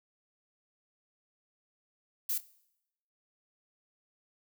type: noise with echo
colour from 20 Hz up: violet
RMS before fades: -32 dBFS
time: 2.29-2.38 s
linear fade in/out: 5 ms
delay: 26 ms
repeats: 2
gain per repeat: -15 dB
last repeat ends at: 2.432 s
effects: noise-tail reverb RT60 0.8 s tail -20 dB re dry